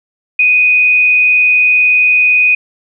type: tone with frequency modulation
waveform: sine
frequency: 2489 Hz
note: D#7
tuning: in tune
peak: -6 dBFS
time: 0.39-2.55 s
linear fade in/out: 5 ms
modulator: 78.6 Hz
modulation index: 0.4
effects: none